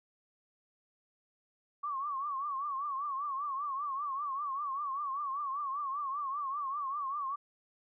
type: tone with vibrato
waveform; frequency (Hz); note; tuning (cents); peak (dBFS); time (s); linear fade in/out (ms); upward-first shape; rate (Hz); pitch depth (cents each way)
sine; 1124; C#6; +24; -33; 1.83-7.36; 10; triangle; 5.1; 130
effects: none